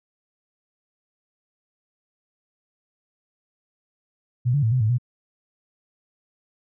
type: tone with pitch steps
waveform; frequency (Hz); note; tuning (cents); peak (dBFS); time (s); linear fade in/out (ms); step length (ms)
sine; 122.6 / 143.7 / 111.8 / 127.9 / 108.1 / 122.9; B2 / D3 / A2 / C3 / A2 / B2; -12 / -37 / +28 / -39 / -30 / -8; -17; 4.45-4.984; 20; 89
effects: none